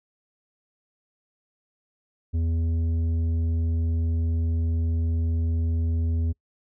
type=tone with tanh clipping; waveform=sine; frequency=82.41 Hz; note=E2; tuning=in tune; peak=-23 dBFS; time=2.33-6.33 s; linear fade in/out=20 ms; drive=8 dB; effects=noise-tail reverb RT60 0.1 s tail -25 dB re dry